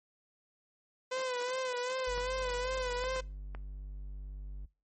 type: tone with vibrato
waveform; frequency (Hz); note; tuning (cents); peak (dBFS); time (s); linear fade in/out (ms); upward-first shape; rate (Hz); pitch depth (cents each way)
sawtooth; 505; B4; +39; -29; 1.11-3.21; 10; sine; 2.6; 56
type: tone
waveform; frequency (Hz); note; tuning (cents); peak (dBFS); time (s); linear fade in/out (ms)
triangle; 49; G1; 0; -37; 2.07-4.66; 10
type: clicks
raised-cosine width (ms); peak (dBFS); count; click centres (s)
0.5; -29; 4; 2.178 / 3.04 / 3.162 / 3.549
effects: noise-tail reverb RT60 0.3 s tail -22 dB re dry + MP3 32 kbps